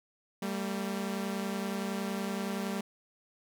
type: tone pair together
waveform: sawtooth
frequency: 196 / 226.7 Hz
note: G3 / A#3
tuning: 0 / -48 cents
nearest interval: minor third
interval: 252 cents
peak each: -30 / -33 dBFS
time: 0.42-2.81 s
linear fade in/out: 5 ms
effects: none